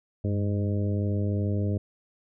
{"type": "harmonic tone with a mistuned harmonic", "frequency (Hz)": 102.6, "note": "G#2", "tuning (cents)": -21, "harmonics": [1, 2, 3, 4, 5, 6], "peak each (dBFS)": [-25, -31, -35, -37, -39, -41], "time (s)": [0.24, 1.78], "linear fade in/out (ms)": 5, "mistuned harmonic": 1, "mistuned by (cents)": -67, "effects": []}